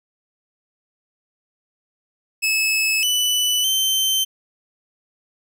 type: tone with pitch steps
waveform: sawtooth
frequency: 2596 / 2981 / 3100 Hz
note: E7 / F#7 / G7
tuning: -27 / +12 / -20 cents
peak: -14 dBFS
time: 2.42-4.25 s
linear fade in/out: 20 ms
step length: 610 ms
effects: none